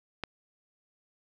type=click; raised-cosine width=0.3 ms; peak=-17 dBFS; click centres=0.237 s; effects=none